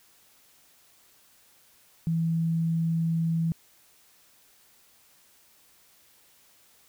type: tone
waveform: sine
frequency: 164.5 Hz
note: E3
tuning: 3 cents flat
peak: -23 dBFS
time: 2.07-3.52 s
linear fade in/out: 0 ms
effects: white hiss -60 dBFS RMS until 6.88 s